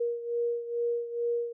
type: beating tone pair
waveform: sine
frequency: 472.3 / 474.6 Hz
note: A#4 / A#4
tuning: +23 / +31 cents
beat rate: 2.3 Hz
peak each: -29 / -34 dBFS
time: 0-1.53 s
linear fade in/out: 10 ms
effects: none